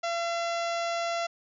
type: harmonic tone with a mistuned harmonic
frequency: 680 Hz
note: F5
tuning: 46 cents flat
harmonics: 1 / 2 / 3 / 4 / 5 / 6 / 7 / 8 / 9 / 10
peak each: -29 / -35 / -39 / -41 / -43 / -45 / -46 / -47 / -48 / -49 dBFS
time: 0.03-1.27 s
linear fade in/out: 10 ms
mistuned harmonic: 9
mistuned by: -41 cents
effects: none